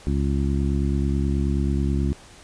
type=harmonic tone; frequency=69.3 Hz; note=C#2; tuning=in tune; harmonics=1 / 2 / 3 / 4 / 5; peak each=-22 / -26 / -27 / -30 / -32 dBFS; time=0.07-2.13 s; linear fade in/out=0 ms; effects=pink hiss -47 dBFS RMS until 2.43 s + resampled to 22050 Hz